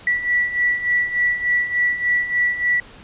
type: beating tone pair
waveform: sine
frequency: 1950 / 1953.4 Hz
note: B6 / B6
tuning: -23 / -20 cents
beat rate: 3.4 Hz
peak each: -23 / -18 dBFS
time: 0.07-2.8 s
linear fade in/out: 2 ms
effects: pink hiss -43 dBFS RMS until 3.03 s + resampled to 8000 Hz